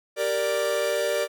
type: chord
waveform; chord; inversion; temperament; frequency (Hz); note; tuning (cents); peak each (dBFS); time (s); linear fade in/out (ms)
45% pulse; G minor; none; equal; 392 / 466.2 / 587.3; G4 / Bb4 / D5; 0 / 0 / 0; -31 / -28 / -25; 0.16-1.28; 50
effects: none